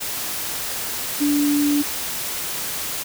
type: tone in noise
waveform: sine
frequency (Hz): 290.6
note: D4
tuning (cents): -18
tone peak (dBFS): -16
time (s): 1.2-1.83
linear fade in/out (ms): 20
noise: white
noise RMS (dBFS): -27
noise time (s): 0-3.04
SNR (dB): +8
effects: none